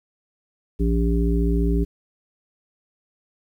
harmonic tone, 57.2 Hz, A#1, 32 cents flat, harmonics 1 / 3 / 5 / 7, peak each -19 / -24 / -26 / -27 dBFS, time 0.79-1.85 s, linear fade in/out 20 ms, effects 9-bit

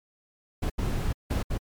brown noise bursts at uneven times, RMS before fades -27 dBFS, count 4, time 0.62-0.7 / 0.78-1.13 / 1.3-1.43 / 1.5-1.58 s, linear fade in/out 10 ms, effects MP3 96 kbps

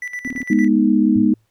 triangle tone with tremolo, 1975.5 Hz, B6, in tune, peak -22 dBFS, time 0.02-0.68 s, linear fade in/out 2 ms, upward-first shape square, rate 8.8 Hz, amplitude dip 70%
sine tone bursts, 257.9 Hz, C4, 25 cents flat, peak -23 dBFS, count 4, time 0.25-0.43 s, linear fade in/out 0 ms, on 27 ms, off 24 ms
sine chord, G# minor, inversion none, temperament equal with one note detuned, 207.7 / 244.2 / 311.1 Hz, G#3 / B3 / D#4, 0 / -19 / 0 cents, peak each -16 dBFS, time 0.5-1.34 s, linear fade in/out 5 ms
sine tone with exponential decay, 110 Hz, A2, in tune, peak -23 dBFS, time 1.16-1.46 s, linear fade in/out 0 ms, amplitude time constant 65 ms
effects pink hiss -68 dBFS RMS until 1.5 s

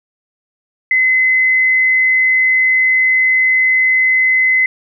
sine tone, 2040 Hz, C7, 44 cents flat, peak -9 dBFS, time 0.91-4.66 s, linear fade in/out 2 ms, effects none

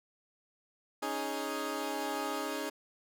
15% pulse chord, C# suspended second, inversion none, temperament equal, 277.2 / 311.1 / 415.3 Hz, C#4 / D#4 / G#4, 0 / 0 / 0 cents, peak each -32 dBFS, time 1.02-2.7 s, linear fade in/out 10 ms, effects none

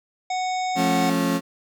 harmonic tone, 740 Hz, F#5, in tune, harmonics 1 / 3 / 5 / 7 / 9 / 10, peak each -23 / -33 / -37 / -40 / -42 / -43 dBFS, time 0.3-1.1 s, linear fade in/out 5 ms
35% pulse chord, F augmented, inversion none, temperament just, 174.61 / 218.3 / 272.8 Hz, F3 / A3 / C#4, 0 / -13 / -28 cents, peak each -23 / -25 / -21 dBFS, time 0.75-1.41 s, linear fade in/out 50 ms
effects none

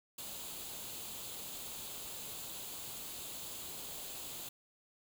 white noise with comb filter, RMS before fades -45 dBFS, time 0.18-4.49 s, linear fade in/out 5 ms, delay 0.27 ms, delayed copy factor +0.55, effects none

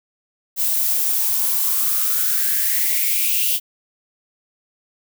violet noise with high-pass filter sweep, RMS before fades -19 dBFS, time 0.56-3.6 s, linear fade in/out 50 ms, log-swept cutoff 560 to 3000 Hz, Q 6.6, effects none

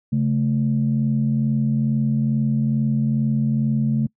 sine tone pair together, 137 / 219.3 Hz, C#3 / A3, -20 / -6 cents, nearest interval minor sixth, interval 814 cents, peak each -19 dBFS, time 0.12-4.07 s, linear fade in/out 10 ms, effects noise-tail reverb RT60 0.1 s tail -25 dB re dry + tanh soft clip ceiling -10 dBFS

